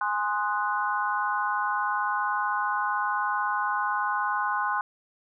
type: chord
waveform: sine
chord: Ab dominant seventh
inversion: none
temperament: equal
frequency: 830.6 / 1046.5 / 1244.5 / 1480 Hz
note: Ab5 / C6 / Eb6 / Gb6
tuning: 0 / 0 / 0 / 0 cents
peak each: -30 / -28 / -33 / -30 dBFS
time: 0.01-4.81 s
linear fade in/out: 2 ms
effects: none